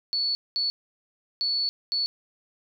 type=tone bursts at uneven times; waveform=sine; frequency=4435 Hz; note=C#8; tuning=in tune; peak=-23 dBFS; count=4; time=0.13-0.35 / 0.56-0.7 / 1.41-1.69 / 1.92-2.06 s; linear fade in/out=0 ms; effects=none